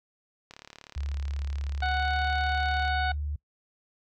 click train, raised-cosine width 0.2 ms, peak -27 dBFS, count 87, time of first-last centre 0.51-2.879 s, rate 36.3 Hz
sine tone with pitch glide, 70.3 to 73.24 Hz, C#2 to D2, +25 to -4 cents, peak -29 dBFS, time 0.96-3.36 s, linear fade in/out 5 ms, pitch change +71 cents, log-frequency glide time 1.78-2.11 s
harmonic tone, 740 Hz, F#5, in tune, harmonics 1 / 2 / 3 / 4 / 5 / 6, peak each -28 / -30 / -39 / -43 / -39 / -43 dBFS, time 1.82-3.12 s, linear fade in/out 5 ms
effects noise-tail reverb RT60 0.1 s tail -22 dB re dry

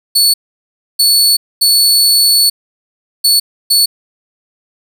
sawtooth tone bursts at uneven times, 4435 Hz, C#8, in tune, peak -4 dBFS, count 5, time 0.15-0.34 / 0.99-1.37 / 1.61-2.5 / 3.24-3.4 / 3.7-3.86 s, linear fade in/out 10 ms, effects none

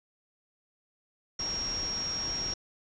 sine tone in noise, 5588 Hz, F8, in tune, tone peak -31 dBFS, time 1.39-2.54 s, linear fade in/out 5 ms, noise pink, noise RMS -40 dBFS, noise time 1.39-2.54 s, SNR +6 dB, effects resampled to 16000 Hz

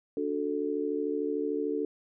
sine chord, D major, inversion none, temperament just, 293.7 / 367.1 / 440.5 Hz, D4 / F#4 / A4, 0 / -14 / +2 cents, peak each -32 / -35 / -31 dBFS, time 0.17-1.85 s, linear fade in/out 2 ms, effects none

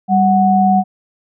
sine tone pair together, 196 / 740 Hz, G3 / F#5, 0 / 0 cents, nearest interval octave + major seventh, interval 2300 cents, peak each -12 / -11 dBFS, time 0.08-0.84 s, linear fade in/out 50 ms, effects none

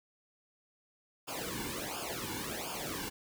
pink noise with flanger, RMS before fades -39 dBFS, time 1.27-3.1 s, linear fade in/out 20 ms, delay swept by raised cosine 0.5 to 1.6 ms, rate 1.4 Hz, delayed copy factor -1, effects none

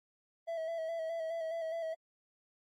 triangle tone with vibrato, 655 Hz, E5, 11 cents flat, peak -33 dBFS, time 0.47-1.95 s, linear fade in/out 20 ms, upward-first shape square, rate 4.8 Hz, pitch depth 31 cents each way, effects AAC 64 kbps

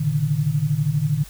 sine tone cluster, 114.7 / 140.2 / 152.6 Hz, A#2 / C#3 / D#3, -28 / +20 / -33 cents, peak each -27 / -23 / -20 dBFS, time 0-1.24 s, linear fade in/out 10 ms, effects added 50 Hz sine -42 dBFS peak until 1.29 s + white hiss -45 dBFS RMS until 1.29 s

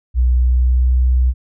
sine tone with pitch glide, 61.74 to 62.82 Hz, B1 to B1, 0 to +30 cents, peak -10 dBFS, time 0.14-1.34 s, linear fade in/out 50 ms, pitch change +30 cents, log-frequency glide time 0.28-0.9 s, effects none

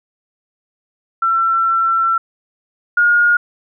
sine tone pair in turn, 1347 / 1428.5 Hz, E6 / F6, +37 / +39 cents, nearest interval minor second, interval 102 cents, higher second, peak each -12 / -9 dBFS, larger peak second, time 1.22-2.18 / 2.97-3.37 s, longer first, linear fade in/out 5 ms, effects none

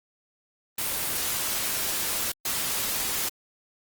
white noise bursts at uneven times, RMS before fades -28 dBFS, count 2, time 0.78-2.32 / 2.45-3.29 s, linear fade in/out 5 ms, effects Opus 24 kbps

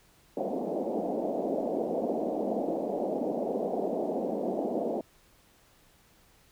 white band-pass noise, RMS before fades -31 dBFS, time 0.37-5.01 s, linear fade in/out 2 ms, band 190 to 710 Hz, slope 48 dB/octave, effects pink hiss -62 dBFS RMS until 6.51 s

